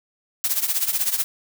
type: noise with tremolo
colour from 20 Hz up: blue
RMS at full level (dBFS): -19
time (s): 0.44-1.24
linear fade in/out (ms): 0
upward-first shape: triangle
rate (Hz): 16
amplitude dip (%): 85
effects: none